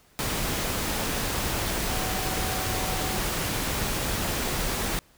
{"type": "tone in noise", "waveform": "sine", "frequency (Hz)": 750, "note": "F#5", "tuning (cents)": 23, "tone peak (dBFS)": -36, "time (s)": [1.9, 3.18], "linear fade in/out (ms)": 0, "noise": "pink", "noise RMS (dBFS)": -28, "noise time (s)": [0.19, 4.99], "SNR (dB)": -11, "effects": ["pink hiss -59 dBFS RMS until 5.17 s"]}